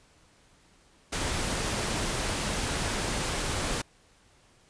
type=noise; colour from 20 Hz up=pink; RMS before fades=-30 dBFS; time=1.12-3.82 s; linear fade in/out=10 ms; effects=pink hiss -61 dBFS RMS until 4.69 s + resampled to 22050 Hz